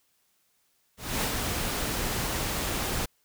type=noise with ADSR envelope; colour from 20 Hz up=pink; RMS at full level=-27 dBFS; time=0.97-3.06 s; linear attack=250 ms; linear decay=79 ms; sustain=-3 dB; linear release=13 ms; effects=white hiss -70 dBFS RMS until 3.24 s